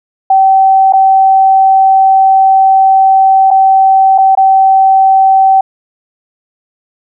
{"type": "tone with dropouts", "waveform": "sine", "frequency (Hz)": 770, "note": "G5", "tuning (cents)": -31, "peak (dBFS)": -3, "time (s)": [0.3, 5.61], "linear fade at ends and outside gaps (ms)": 5, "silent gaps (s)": [[0.925, 0.934], [3.506, 3.511], [4.18, 4.183], [4.352, 4.373]], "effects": []}